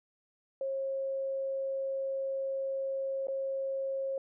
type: tone with dropouts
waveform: sine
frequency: 540 Hz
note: C#5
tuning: 45 cents flat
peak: -31 dBFS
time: 0.61-4.18 s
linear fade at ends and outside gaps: 2 ms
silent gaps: 3.271-3.283 s
effects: none